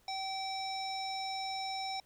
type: tone with low-pass filter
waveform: square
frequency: 770 Hz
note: G5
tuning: 31 cents flat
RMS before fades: -38 dBFS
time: 0.08-2 s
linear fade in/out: 2 ms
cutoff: 5100 Hz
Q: 5.5
effects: pink hiss -68 dBFS RMS until 2.05 s